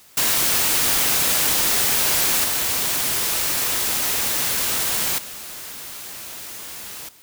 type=noise with level steps; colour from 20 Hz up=white; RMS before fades=-19 / -22 / -35 dBFS; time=0.17-7.09 s; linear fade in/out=5 ms; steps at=2.44 / 5.18 s; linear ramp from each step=5 ms; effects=white hiss -50 dBFS RMS until 7.22 s